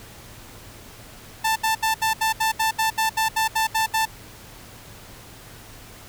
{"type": "tone bursts", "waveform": "sawtooth", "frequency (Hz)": 886, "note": "A5", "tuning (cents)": 12, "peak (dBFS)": -15, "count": 14, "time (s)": [1.44, 4.056], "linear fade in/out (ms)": 10, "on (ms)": 120, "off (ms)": 72, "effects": ["added 110 Hz sine -50 dBFS peak until 6.08 s", "pink hiss -44 dBFS RMS until 6.08 s"]}